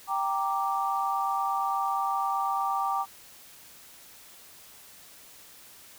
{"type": "chord", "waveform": "sine", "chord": "G minor", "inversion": "none", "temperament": "equal", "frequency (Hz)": [784, 932.3, 1174.7], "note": ["G5", "Bb5", "D6"], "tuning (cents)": [0, 0, 0], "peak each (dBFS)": [-29, -32, -29], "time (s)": [0.07, 3.06], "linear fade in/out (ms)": 50, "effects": ["white hiss -51 dBFS RMS until 5.98 s"]}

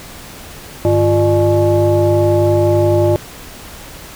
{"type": "tone with frequency modulation", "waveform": "sine", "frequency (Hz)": 349.2, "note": "F4", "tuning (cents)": 0, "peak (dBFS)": -9, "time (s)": [0.85, 3.16], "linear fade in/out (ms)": 0, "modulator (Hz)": 250, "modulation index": 1.3, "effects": ["pink hiss -34 dBFS RMS until 4.15 s"]}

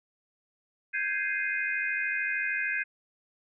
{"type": "chord", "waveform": "sine", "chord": "Ab major seventh", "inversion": "third", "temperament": "equal", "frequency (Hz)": [1568, 1661.2, 2093, 2489], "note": ["G6", "Ab6", "C7", "Eb7"], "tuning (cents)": [0, 0, 0, 0], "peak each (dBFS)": -33, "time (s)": [0.93, 2.84], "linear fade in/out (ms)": 20, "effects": []}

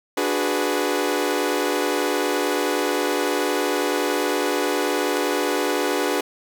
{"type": "chord", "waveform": "sawtooth", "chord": "G# half-diminished seventh", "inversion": "second", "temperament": "equal with one note detuned", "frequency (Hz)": [293.7, 365.7, 415.3, 493.9], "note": ["D4", "F#4", "G#4", "B4"], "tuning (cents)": [0, -20, 0, 0], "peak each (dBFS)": -22, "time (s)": [0.17, 6.21], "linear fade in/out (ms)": 5, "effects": []}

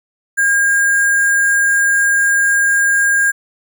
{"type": "tone with sample-and-hold", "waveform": "sine", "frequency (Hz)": 1618, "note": "G#6", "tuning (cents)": -46, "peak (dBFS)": -10, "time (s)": [0.37, 3.32], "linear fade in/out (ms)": 20, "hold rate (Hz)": 8820, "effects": []}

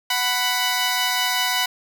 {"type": "tone pair together", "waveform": "10% pulse", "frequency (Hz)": [742, 991.1], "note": ["F#5", "B5"], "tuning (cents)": [5, 6], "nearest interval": "perfect fourth", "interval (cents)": 501, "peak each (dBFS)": [-15, -13], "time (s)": [0.1, 1.66], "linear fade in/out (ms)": 5, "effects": []}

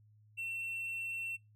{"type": "tone", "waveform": "triangle", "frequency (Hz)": 2704, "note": "E7", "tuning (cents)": 43, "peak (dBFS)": -36, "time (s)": [0.37, 1.37], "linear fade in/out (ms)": 20, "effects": ["noise-tail reverb RT60 0.2 s tail -21 dB re dry", "added 106 Hz sine -61 dBFS peak until 1.55 s"]}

